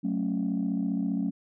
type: chord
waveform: sine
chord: F# minor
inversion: none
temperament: equal with one note detuned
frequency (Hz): 185 / 220 / 275.1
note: F#3 / A3 / C#4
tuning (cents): 0 / 0 / -13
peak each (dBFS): -29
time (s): 0.03-1.31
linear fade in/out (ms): 20
effects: tanh soft clip ceiling -20 dBFS